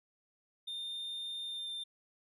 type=tone with pitch glide; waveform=triangle; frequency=3623 to 3590 Hz; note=A7 to A7; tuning=+50 to +34 cents; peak=-37 dBFS; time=0.67-1.84 s; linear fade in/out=10 ms; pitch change=-16 cents; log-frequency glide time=1.45-1.71 s; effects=none